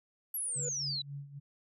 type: exponential sweep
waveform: sine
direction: down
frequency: 11840 to 3884 Hz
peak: -33 dBFS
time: 0.34-1.02 s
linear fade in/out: 5 ms
type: tone with exponential growth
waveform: triangle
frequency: 490.7 Hz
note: B4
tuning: 11 cents flat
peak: -34 dBFS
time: 0.42-0.69 s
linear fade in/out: 5 ms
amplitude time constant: 58 ms
type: tone with tremolo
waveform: sine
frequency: 141.5 Hz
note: C#3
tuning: 36 cents sharp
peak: -38 dBFS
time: 0.55-1.4 s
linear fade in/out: 20 ms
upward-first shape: sine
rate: 3.7 Hz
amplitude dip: 75%
effects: none